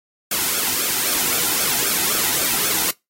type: noise with flanger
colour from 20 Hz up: white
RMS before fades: -20 dBFS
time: 0.31-2.91 s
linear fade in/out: 5 ms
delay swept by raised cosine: 1 to 1.82 ms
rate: 3.8 Hz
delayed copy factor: -0.65
effects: noise-tail reverb RT60 0.2 s tail -24 dB re dry + AAC 48 kbps